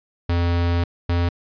square tone pair in turn, 86.2 / 86.55 Hz, F2 / F2, -22 / -15 cents, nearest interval unison, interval 7 cents, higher second, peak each -18 dBFS, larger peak neither, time 0.29-0.84 / 1.09-1.29 s, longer first, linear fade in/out 5 ms, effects resampled to 11025 Hz

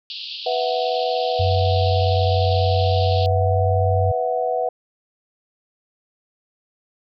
white band-pass noise, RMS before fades -32 dBFS, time 0.1-3.26 s, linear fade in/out 0 ms, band 2700 to 4800 Hz, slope 96 dB/octave
sine chord, B suspended fourth, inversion none, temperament equal, 493.9 / 659.3 / 740 Hz, B4 / E5 / F#5, 0 / 0 / 0 cents, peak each -23 / -24 / -23 dBFS, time 0.46-4.69 s, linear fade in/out 5 ms
sine tone with pitch glide, 93.1 to 94.73 Hz, F#2 to F#2, +11 to +41 cents, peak -17 dBFS, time 1.39-4.12 s, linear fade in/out 10 ms, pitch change +30 cents, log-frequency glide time 3.11-3.77 s
effects none

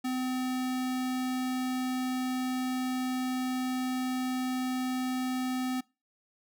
square tone, 255.6 Hz, C4, 40 cents flat, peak -30 dBFS, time 0.04-5.81 s, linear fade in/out 10 ms, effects noise-tail reverb RT60 0.3 s tail -25 dB re dry

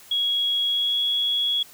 sine tone with pitch glide, 3322 to 3347 Hz, G#7 to G#7, 0 to +13 cents, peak -20 dBFS, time 0.11-1.63 s, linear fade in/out 5 ms, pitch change +13 cents, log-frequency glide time 0.68-1 s, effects white hiss -48 dBFS RMS until 1.73 s

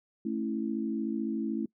sine chord, A major, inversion none, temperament equal with one note detuned, 220 / 273.7 / 329.6 Hz, A3 / C#4 / E4, 0 / -22 / 0 cents, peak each -32 / -35 / -34 dBFS, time 0.25-1.66 s, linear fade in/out 5 ms, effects noise-tail reverb RT60 0.1 s tail -22 dB re dry

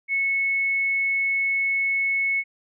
sine tone, 2200 Hz, C#7, 14 cents flat, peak -20 dBFS, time 0.08-2.44 s, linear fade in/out 50 ms, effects none

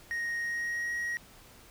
triangle tone with pitch glide, 1869 to 1894 Hz, A#6 to A#6, +4 to +27 cents, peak -29 dBFS, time 0.11-1.17 s, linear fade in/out 0 ms, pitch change +23 cents, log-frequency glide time 0.39-0.93 s, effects pink hiss -55 dBFS RMS until 1.7 s

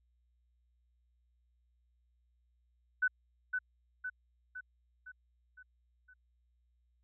sine tone with echo, 1500 Hz, F#6, 23 cents sharp, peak -26 dBFS, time 3.02-3.08 s, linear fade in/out 10 ms, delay 510 ms, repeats 6, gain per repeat -5 dB, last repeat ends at 6.14 s, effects added 60 Hz sine -70 dBFS peak until 7.03 s

